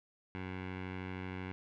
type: tone with low-pass filter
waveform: 15% pulse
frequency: 92.9 Hz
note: F#2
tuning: 7 cents sharp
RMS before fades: -42 dBFS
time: 0.35-1.52 s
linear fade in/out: 0 ms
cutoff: 2300 Hz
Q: 2.4
effects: none